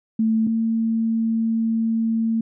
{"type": "tone pair in turn", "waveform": "sine", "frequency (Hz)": [222, 225.6], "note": ["A3", "A3"], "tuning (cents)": [16, 44], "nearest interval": "unison", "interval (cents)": 28, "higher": "second", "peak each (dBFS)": [-16, -18], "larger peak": "first", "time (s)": [[0.19, 0.47], [0.47, 2.41]], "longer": "second", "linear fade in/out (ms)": 5, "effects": []}